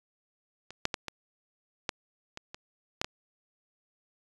clicks, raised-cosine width 0.2 ms, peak -26 / -8 / -13 / -18 / -12 / -22 / -24 / -10 / -15 dBFS, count 9, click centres 0.706 / 0.854 / 0.942 / 1.083 / 1.892 / 2.374 / 2.545 / 3.015 / 3.045 s, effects resampled to 24000 Hz

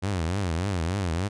sawtooth tone with vibrato, 90.3 Hz, F#2, 42 cents flat, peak -21 dBFS, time 0.02-1.29 s, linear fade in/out 20 ms, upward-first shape triangle, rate 3.4 Hz, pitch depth 250 cents each way, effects resampled to 22050 Hz

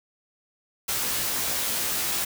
white noise with comb filter, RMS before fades -27 dBFS, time 0.88-2.25 s, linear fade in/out 10 ms, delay 17 ms, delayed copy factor +0.95, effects none

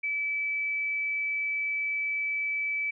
sine tone, 2304 Hz, D7, 34 cents flat, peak -27 dBFS, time 0.03-2.91 s, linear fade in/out 10 ms, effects none

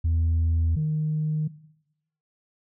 sine tone pair in turn, 82 / 154.13 Hz, E2 / D#3, -9 / -16 cents, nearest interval major seventh, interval 1093 cents, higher second, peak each -18 / -21 dBFS, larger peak first, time 0.04-0.76 / 0.76-1.48 s, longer neither, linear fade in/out 10 ms, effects noise-tail reverb RT60 0.8 s tail -18 dB re dry + tanh soft clip ceiling -18 dBFS

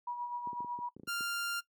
sine tone with tremolo, 966 Hz, B5, 39 cents flat, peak -34 dBFS, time 0.07-0.89 s, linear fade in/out 5 ms, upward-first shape sine, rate 8 Hz, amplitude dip 50%
clicks, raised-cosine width 3 ms, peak -33 dBFS, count 10, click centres 0.473 / 0.531 / 0.605 / 0.646 / 0.789 / 0.966 / 0.997 / 1.034 / 1.076 / 1.208 s
sawtooth tone, 1395 Hz, F6, 2 cents flat, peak -30 dBFS, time 1.07-1.61 s, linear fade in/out 20 ms
effects noise-tail reverb RT60 0.1 s tail -19 dB re dry + high-pass 200 Hz 12 dB/octave

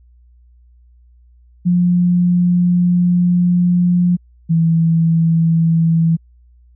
sine tone pair in turn, 176.9 / 164.39 Hz, F3 / E3, +23 / -4 cents, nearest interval minor second, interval 127 cents, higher first, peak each -10 dBFS, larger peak neither, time 1.65-4.17 / 4.49-6.17 s, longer first, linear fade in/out 20 ms, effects added 60 Hz sine -45 dBFS peak until 6.75 s

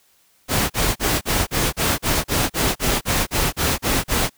pink noise bursts, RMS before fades -19 dBFS, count 15, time 0.48-4.298 s, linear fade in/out 50 ms, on 220 ms, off 37 ms, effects white hiss -59 dBFS RMS until 4.37 s

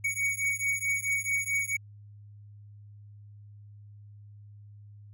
square beating tone pair, 2239 / 2243.6 Hz, C#7 / C#7, +17 / +20 cents, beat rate 4.6 Hz, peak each -31 dBFS, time 0.04-1.77 s, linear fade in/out 10 ms, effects added 103 Hz sine -47 dBFS peak until 5.13 s

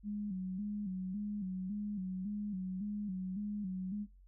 sine tone with vibrato, 196.4 Hz, G3, 4 cents sharp, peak -36 dBFS, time 0.03-4.07 s, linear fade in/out 50 ms, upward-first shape square, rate 1.8 Hz, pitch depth 93 cents each way, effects noise-tail reverb RT60 0.3 s tail -23 dB re dry + added 46 Hz sine -57 dBFS peak until 4.27 s

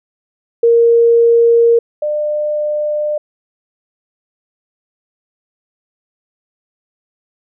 sine tone pair in turn, 466.2 / 599.5 Hz, A#4 / D5, 0 / +36 cents, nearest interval major third, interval 436 cents, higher second, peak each -6 / -14 dBFS, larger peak first, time 0.63-1.79 / 2.02-3.18 s, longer neither, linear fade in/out 5 ms, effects none

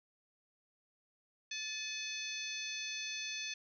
harmonic tone with a mistuned harmonic, 873 Hz, A5, 14 cents flat, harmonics 2 / 3 / 4 / 5 / 6 / 7, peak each -49 / -43 / -45 / -46 / -52 / -46 dBFS, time 1.51-3.54 s, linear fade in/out 5 ms, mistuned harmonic 3, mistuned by -51 cents, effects none

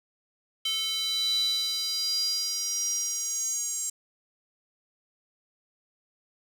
square tone with high-pass filter sweep, 440 Hz, A4, in tune, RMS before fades -29 dBFS, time 0.65-3.9 s, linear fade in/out 5 ms, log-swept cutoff 3300 to 7300 Hz, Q 9.3, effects none

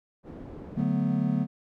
white low-pass noise, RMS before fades -42 dBFS, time 0.23-0.86 s, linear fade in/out 50 ms, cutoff 350 Hz, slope 12 dB/octave
triangle chord, B minor seventh, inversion first, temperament equal with one note detuned, 146.83 / 185 / 221.4 / 246.9 Hz, D3 / F#3 / A3 / B3, 0 / 0 / +11 / 0 cents, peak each -27 dBFS, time 0.75-1.47 s, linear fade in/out 50 ms
effects none

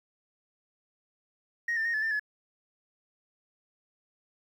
sine tone with pitch steps, 1874 / 1790 / 1857 / 1729 / 1790 / 1706 Hz, A#6 / A6 / A#6 / A6 / A6 / G#6, +9 / +29 / -7 / -31 / +29 / +46 cents, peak -25 dBFS, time 1.68-2.196 s, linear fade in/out 5 ms, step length 86 ms, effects tanh soft clip ceiling -24 dBFS + 10-bit

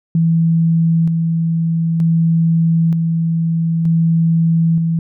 sine tone with tremolo, 164.81 Hz, E3, in tune, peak -10 dBFS, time 0.15-4.99 s, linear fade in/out 2 ms, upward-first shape square, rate 0.54 Hz, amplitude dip 30%, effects none

